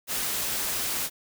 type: noise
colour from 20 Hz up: white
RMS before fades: -29 dBFS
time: 0.07-1.1 s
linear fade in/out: 50 ms
effects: none